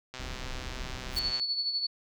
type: click train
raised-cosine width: 0.2 ms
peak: -23 dBFS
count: 162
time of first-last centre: 0.14-1.398 s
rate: 128 Hz
type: noise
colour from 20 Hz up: brown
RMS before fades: -39 dBFS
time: 0.19-1.31 s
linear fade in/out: 10 ms
type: noise with exponential growth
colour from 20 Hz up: white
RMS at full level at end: -37 dBFS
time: 1.07-1.19 s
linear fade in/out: 1 ms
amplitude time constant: 26 ms
type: tone with tremolo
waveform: sine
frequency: 4435 Hz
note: C#8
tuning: in tune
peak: -26 dBFS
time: 1.16-1.87 s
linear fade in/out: 10 ms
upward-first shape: sine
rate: 12 Hz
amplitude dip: 55%
effects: none